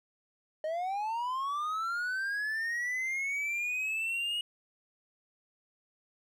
triangle linear sweep, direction up, 610 to 2895 Hz, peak -29 dBFS, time 0.64-4.41 s, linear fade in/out 2 ms, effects none

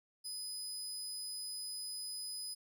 25% pulse tone, 5000 Hz, D#8, 8 cents sharp, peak -36 dBFS, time 0.24-2.55 s, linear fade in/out 20 ms, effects none

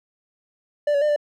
triangle tone with pitch steps, 588 / 567 / 600 / 589 Hz, D5 / C#5 / D5 / D5, +2 / +39 / +37 / +5 cents, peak -15 dBFS, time 0.87-1.162 s, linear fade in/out 5 ms, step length 73 ms, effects none

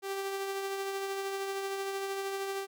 sawtooth tone with tremolo, 391.3 Hz, G4, 3 cents flat, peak -28 dBFS, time 0.02-2.67 s, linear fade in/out 50 ms, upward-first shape triangle, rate 13 Hz, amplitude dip 35%, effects none

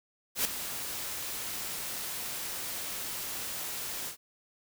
white noise with ADSR envelope, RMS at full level -26 dBFS, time 0.35-4.17 s, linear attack 100 ms, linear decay 4 ms, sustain -11 dB, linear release 100 ms, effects none

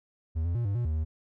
triangle tone with pitch steps, 80 / 85.6 / 118.7 / 99.6 / 120.2 / 77.9 / 78.6 Hz, D#2 / F2 / A#2 / G2 / B2 / D#2 / D#2, +49 / -34 / +32 / +28 / -46 / +3 / +18 cents, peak -24 dBFS, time 0.35-1.05 s, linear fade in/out 20 ms, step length 100 ms, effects none

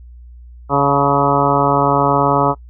harmonic tone with a mistuned harmonic, 140.6 Hz, C#3, 25 cents sharp, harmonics 1 / 2 / 3 / 4 / 5 / 6 / 7 / 8 / 9, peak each -20 / -20 / -20 / -20 / -20 / -20 / -20 / -20 / -20 dBFS, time 0.69-2.55 s, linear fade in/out 50 ms, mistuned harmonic 6, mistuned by +45 cents, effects noise-tail reverb RT60 0.1 s tail -23 dB re dry + added 60 Hz sine -35 dBFS peak until 2.69 s

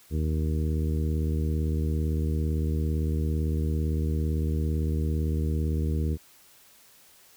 harmonic tone, 77.78 Hz, D#2, in tune, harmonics 1 / 2 / 3 / 4 / 5 / 6, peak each -25 / -31 / -35 / -37 / -39 / -41 dBFS, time 0.1-6.18 s, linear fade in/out 50 ms, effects white hiss -56 dBFS RMS until 7.36 s

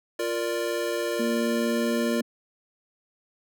square chord, Bb major, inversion second, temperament equal, 349.2 / 466.2 / 587.3 Hz, F4 / Bb4 / D5, 0 / 0 / 0 cents, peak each -31 dBFS, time 0.19-2.21 s, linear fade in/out 5 ms
sine tone with pitch glide, 233.1 to 234.6 Hz, A#3 to A#3, 0 to +11 cents, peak -25 dBFS, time 1.19-2.22 s, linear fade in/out 10 ms, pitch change +11 cents, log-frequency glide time 1.66-1.99 s
effects none

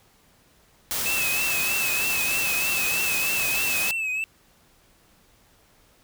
white noise, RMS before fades -27 dBFS, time 0.91-3.91 s, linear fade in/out 0 ms
triangle tone with vibrato, 2600 Hz, E7, 24 cents flat, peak -23 dBFS, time 1.06-4.24 s, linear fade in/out 0 ms, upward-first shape triangle, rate 3.2 Hz, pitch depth 75 cents each way
effects pink hiss -59 dBFS RMS until 6.03 s

